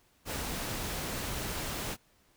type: noise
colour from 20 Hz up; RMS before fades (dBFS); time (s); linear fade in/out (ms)
pink; -36; 0.25-1.97; 50
effects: pink hiss -67 dBFS RMS until 2.36 s